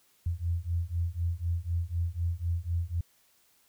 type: beating tone pair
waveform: sine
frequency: 83.5 / 87.5 Hz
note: E2 / F2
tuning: +23 / +4 cents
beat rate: 4 Hz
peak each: -31 / -31 dBFS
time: 0.26-3.01 s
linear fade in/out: 5 ms
effects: white hiss -66 dBFS RMS until 3.68 s